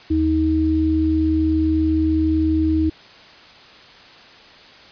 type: tone pair together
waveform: sine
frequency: 79 / 315.8 Hz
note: D#2 / D#4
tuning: +27 / +26 cents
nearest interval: 2 octaves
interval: 2399 cents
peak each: -21 / -16 dBFS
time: 0.1-2.9 s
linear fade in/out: 10 ms
effects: white hiss -44 dBFS RMS until 4.91 s + resampled to 11025 Hz